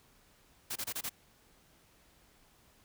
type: noise bursts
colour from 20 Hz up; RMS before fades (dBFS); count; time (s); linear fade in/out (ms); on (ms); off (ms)
white; -37; 5; 0.7-1.095; 10; 59; 25
effects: pink hiss -65 dBFS RMS until 2.84 s

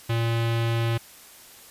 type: tone with low-pass filter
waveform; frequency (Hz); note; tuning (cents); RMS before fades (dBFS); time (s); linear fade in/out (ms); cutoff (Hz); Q
square; 115.6; A#2; -14; -24; 0.09-0.98; 10; 3300; 1.9
effects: white hiss -48 dBFS RMS until 1.7 s + resampled to 32000 Hz

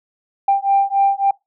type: beating tone pair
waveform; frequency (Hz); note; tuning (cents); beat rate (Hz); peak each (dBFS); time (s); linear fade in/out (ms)
sine; 789 / 792.6; G5 / G5; +11 / +19; 3.6; -15; 0.48-1.31; 5
effects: noise-tail reverb RT60 0.2 s tail -24 dB re dry + tanh soft clip ceiling -6 dBFS

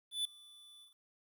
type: tone with ADSR envelope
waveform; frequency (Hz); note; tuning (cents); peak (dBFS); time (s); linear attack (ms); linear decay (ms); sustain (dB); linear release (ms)
square; 3484; A7; -18; -32; 0.11-0.95; 140; 3; -24; 130
effects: 12-bit

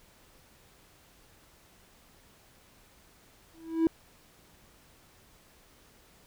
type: tone with exponential growth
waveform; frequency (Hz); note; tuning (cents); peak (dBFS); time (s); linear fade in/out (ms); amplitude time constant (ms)
triangle; 326.3; E4; -18; -15; 3.54-3.87; 1; 71
effects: tanh soft clip ceiling -15 dBFS + pink hiss -60 dBFS RMS until 6.26 s

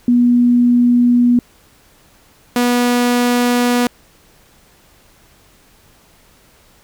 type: tone pair in turn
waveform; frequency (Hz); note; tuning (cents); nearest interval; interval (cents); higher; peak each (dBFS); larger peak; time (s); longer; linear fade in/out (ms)
sine / sawtooth; 242.6 / 243.6; B3 / B3; -31 / -24; unison; 7; second; -8; neither; 0.08-1.39 / 2.56-3.87; neither; 2
effects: pink hiss -50 dBFS RMS until 6.83 s

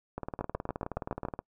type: two click trains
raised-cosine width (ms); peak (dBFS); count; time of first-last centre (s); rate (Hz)
1; -21 / -18; 24 / 7; 0.18-1.391 / 0.41-1.252; 19 / 7.13
effects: noise-tail reverb RT60 0.1 s tail -26 dB re dry

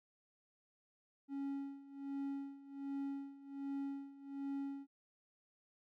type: tone with tremolo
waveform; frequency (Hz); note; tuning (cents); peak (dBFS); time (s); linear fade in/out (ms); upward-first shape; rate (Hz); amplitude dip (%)
triangle; 277.2; C#4; 0; -36; 1.28-4.87; 50; sine; 1.3; 85
effects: none

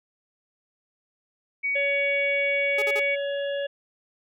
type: tone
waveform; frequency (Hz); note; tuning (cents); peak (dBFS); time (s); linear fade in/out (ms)
sine; 2250; C#7; +25; -23; 1.63-3.16; 20
type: harmonic tone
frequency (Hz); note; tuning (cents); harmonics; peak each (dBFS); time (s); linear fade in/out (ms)
563; C#5; +27; 1 / 3 / 5 / 6; -26 / -36 / -40 / -42; 1.75-3.67; 10
type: tone bursts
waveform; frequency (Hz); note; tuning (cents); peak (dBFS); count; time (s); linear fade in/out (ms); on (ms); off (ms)
sawtooth; 420.7; G#4; +22; -25; 3; 2.78-2.997; 5; 43; 44
effects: none

